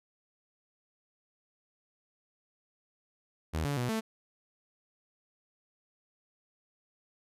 sawtooth tone with pitch steps, 79.2 / 143 / 122.9 / 221.6 Hz, D#2 / D3 / B2 / A3, +31 / -46 / -8 / +13 cents, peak -26 dBFS, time 3.53-4.01 s, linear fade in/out 20 ms, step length 120 ms, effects resampled to 32000 Hz

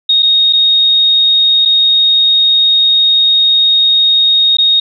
sine tone with dropouts, 3729 Hz, A#7, in tune, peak -6 dBFS, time 0.09-4.8 s, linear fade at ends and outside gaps 5 ms, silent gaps 0.224-0.228 / 0.527-0.532 / 1.652-1.656 / 4.57-4.584 s, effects none

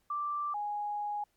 sine tone pair in turn, 1174.7 / 828.7 Hz, D6 / G#5, 0 / -4 cents, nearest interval tritone, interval 604 cents, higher first, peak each -31 / -32 dBFS, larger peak first, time 0.1-0.54 / 0.54-1.24 s, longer second, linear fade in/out 5 ms, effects pink hiss -74 dBFS RMS until 1.36 s + MP3 96 kbps

